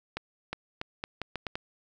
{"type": "accelerating click train", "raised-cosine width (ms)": 0.3, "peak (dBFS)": -17, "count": 8, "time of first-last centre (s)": [0.17, 1.555], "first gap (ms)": 360, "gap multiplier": 0.79, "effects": []}